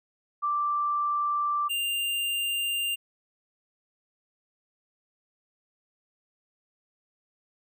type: tone pair in turn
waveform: sine / square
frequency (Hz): 1174.7 / 2794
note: D6 / F7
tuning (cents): 0 / 0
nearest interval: octave + minor third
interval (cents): 1500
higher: second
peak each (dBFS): -24 / -27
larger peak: first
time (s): 0.42-1.69 / 1.69-2.96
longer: neither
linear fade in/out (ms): 20
effects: none